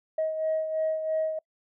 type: beating tone pair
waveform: sine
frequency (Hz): 632 / 635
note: D#5 / D#5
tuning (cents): +27 / +35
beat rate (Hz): 3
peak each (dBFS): -25 / -33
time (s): 0.18-1.39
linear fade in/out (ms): 5
effects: noise-tail reverb RT60 0.1 s tail -26 dB re dry + tanh soft clip ceiling -20 dBFS